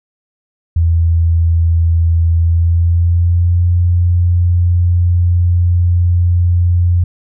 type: tone with pitch glide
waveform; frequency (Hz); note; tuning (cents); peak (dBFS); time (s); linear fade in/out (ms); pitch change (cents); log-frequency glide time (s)
sine; 83.3 to 87.69; E2 to F2; +19 to +8; -8; 0.76-7.04; 5; +89; 2.35-3.66
effects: none